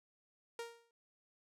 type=tone with exponential decay; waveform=sawtooth; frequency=466.2 Hz; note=A#4; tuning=in tune; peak=-35 dBFS; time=0.59-0.91 s; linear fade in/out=2 ms; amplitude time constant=69 ms; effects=low-pass 11000 Hz 12 dB/octave